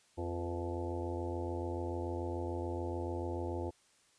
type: harmonic tone with a mistuned harmonic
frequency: 86.9 Hz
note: F2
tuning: 8 cents flat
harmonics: 1 / 3 / 4 / 5 / 6 / 7 / 8 / 9 / 10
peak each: -39 / -45 / -40 / -49 / -44 / -50 / -49 / -53 / -47 dBFS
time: 0.17-3.71 s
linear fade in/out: 20 ms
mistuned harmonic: 6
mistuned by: -51 cents
effects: white hiss -68 dBFS RMS until 4.18 s + resampled to 22050 Hz